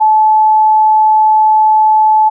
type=tone; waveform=sine; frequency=865 Hz; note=A5; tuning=30 cents flat; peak=-5 dBFS; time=0-2.3 s; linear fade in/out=20 ms; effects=none